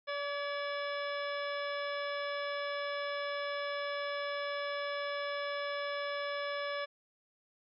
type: harmonic tone with a mistuned harmonic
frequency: 574 Hz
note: D5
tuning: 40 cents flat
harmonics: 1 / 2 / 3 / 4 / 5 / 6 / 7 / 9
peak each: -37 / -41 / -42 / -45 / -52 / -47 / -53 / -52 dBFS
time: 0.07-6.86 s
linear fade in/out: 20 ms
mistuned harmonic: 3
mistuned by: -22 cents
effects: none